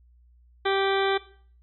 harmonic tone, 390.5 Hz, G4, 7 cents flat, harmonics 1 / 2 / 3 / 4 / 5 / 6 / 8 / 9 / 10, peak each -24 / -28 / -31 / -31 / -35 / -37 / -37 / -35 / -39 dBFS, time 0.65-1.18 s, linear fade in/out 10 ms, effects noise-tail reverb RT60 0.5 s tail -18 dB re dry + added 60 Hz sine -54 dBFS peak until 1.62 s

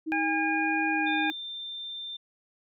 sine tone with pitch glide, 316.5 to 309.6 Hz, D#4 to D#4, +30 to -9 cents, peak -29 dBFS, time 0.06-1.32 s, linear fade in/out 20 ms, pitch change -39 cents, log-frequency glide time 0.89-1.06 s
harmonic tone, 812 Hz, G#5, 39 cents flat, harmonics 1 / 2 / 3, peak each -30 / -30 / -30 dBFS, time 0.12-1.3 s, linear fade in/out 0 ms
sine tone, 3583 Hz, A7, 31 cents sharp, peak -35 dBFS, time 1.06-2.17 s, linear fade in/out 10 ms
effects none

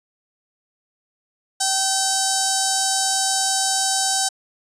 5% pulse tone with notch filter, 771 Hz, G5, 29 cents flat, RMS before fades -20 dBFS, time 1.6-4.29 s, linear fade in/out 10 ms, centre 2300 Hz, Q 0.54, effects resampled to 22050 Hz

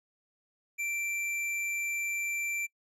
sine tone with hard clipping, 2349 Hz, D7, in tune, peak -32 dBFS, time 0.78-2.67 s, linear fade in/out 20 ms, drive 18 dB, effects noise-tail reverb RT60 0.1 s tail -26 dB re dry + low-pass 12000 Hz 12 dB/octave

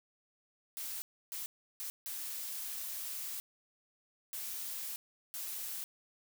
blue noise bursts at uneven times, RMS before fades -41 dBFS, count 6, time 0.77-1.02 / 1.32-1.46 / 1.8-1.9 / 2.06-3.4 / 4.33-4.96 / 5.34-5.84 s, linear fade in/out 0 ms, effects none

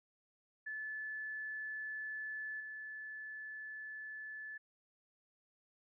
sine tone with level steps, 1734 Hz, A6, 26 cents flat, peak -40 / -44 dBFS, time 0.66-4.58 s, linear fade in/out 10 ms, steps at 2.6 s, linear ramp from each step 5 ms, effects none

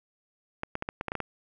clicks, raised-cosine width 0.5 ms, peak -16 dBFS, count 9, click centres 0.634 / 0.754 / 0.824 / 0.889 / 1.011 / 1.083 / 1.119 / 1.153 / 1.203 s, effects none

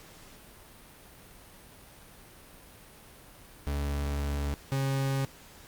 40% pulse tone pair in turn, 71.4 / 135.68 Hz, D2 / C#3, -48 / -37 cents, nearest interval major seventh, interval 1111 cents, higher second, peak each -28 / -26 dBFS, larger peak second, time 3.67-4.54 / 4.72-5.25 s, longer first, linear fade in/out 0 ms, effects pink hiss -52 dBFS RMS until 5.67 s + Opus 48 kbps

